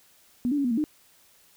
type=tone with pitch steps; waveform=sine; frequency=244.7 / 291.8 / 279.9 / 244.6 / 227.1 / 303.4 Hz; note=B3 / D4 / C#4 / B3 / A#3 / D#4; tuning=-16 / -11 / +17 / -16 / -45 / -44 cents; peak=-22 dBFS; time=0.45-0.84 s; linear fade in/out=0 ms; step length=65 ms; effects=white hiss -59 dBFS RMS until 1.56 s